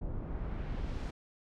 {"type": "noise with low-pass filter sweep", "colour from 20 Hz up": "brown", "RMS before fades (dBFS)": -37, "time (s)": [0.01, 1.11], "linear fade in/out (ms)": 10, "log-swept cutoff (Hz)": [690, 7000], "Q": 0.82, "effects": []}